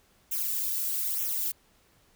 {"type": "noise with flanger", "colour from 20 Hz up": "violet", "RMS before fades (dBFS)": -30, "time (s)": [0.31, 1.52], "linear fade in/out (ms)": 10, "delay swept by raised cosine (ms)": [0.21, 2.81], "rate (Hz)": 1.1, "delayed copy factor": -0.85, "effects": ["pink hiss -64 dBFS RMS until 2.15 s"]}